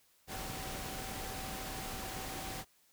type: tone in noise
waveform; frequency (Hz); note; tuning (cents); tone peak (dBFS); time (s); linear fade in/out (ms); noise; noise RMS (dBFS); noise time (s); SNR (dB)
sine; 765; G5; -42; -48; 0.27-2.65; 50; pink; -42; 0.27-2.65; -9
effects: white hiss -69 dBFS RMS until 2.92 s